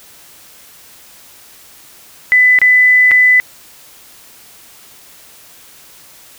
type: tone with dropouts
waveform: sine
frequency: 2000 Hz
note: B6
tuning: 21 cents sharp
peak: -5 dBFS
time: 2.32-3.4 s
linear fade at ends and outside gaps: 0 ms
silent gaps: 2.588-2.616 / 3.111-3.116 s
effects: white hiss -41 dBFS RMS until 6.38 s